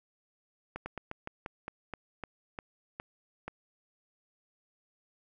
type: slowing click train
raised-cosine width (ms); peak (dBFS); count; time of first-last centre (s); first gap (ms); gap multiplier
0.5; -23; 12; 0.76-3.48; 100; 1.17
effects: none